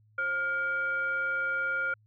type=tone with frequency modulation; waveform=sine; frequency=1411 Hz; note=F6; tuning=17 cents sharp; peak=-27 dBFS; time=0.18-1.94 s; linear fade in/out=5 ms; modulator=878 Hz; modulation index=0.43; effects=added 107 Hz sine -60 dBFS peak until 2.06 s